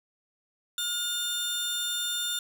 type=tone pair together; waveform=sawtooth; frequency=1426 / 3590 Hz; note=F6 / A7; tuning=+36 / +34 cents; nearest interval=octave + major third; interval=1598 cents; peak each=-33 / -26 dBFS; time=0.78-2.39 s; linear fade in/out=2 ms; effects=none